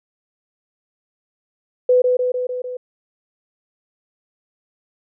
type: tone with echo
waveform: sine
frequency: 500 Hz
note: B4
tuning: 21 cents sharp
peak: -10 dBFS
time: 1.89-2.02 s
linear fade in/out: 5 ms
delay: 150 ms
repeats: 5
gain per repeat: -3 dB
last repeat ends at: 2.77 s
effects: none